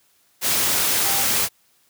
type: tone in noise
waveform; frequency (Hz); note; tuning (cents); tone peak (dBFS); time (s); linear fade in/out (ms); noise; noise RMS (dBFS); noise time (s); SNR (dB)
sine; 793; G5; +20; -30; 1.02-1.25; 50; white; -20; 0.41-1.49; -13
effects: white hiss -61 dBFS RMS until 1.89 s + high-pass 60 Hz 12 dB/octave